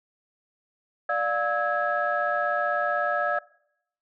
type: tone cluster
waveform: sine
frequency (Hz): 590 / 706 / 1297 / 1656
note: D5 / F5 / E6 / G#6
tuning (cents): +8 / +19 / -28 / -5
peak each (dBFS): -28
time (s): 1.09-3.39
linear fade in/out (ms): 5
effects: noise-tail reverb RT60 0.7 s tail -21 dB re dry + tanh soft clip ceiling -13 dBFS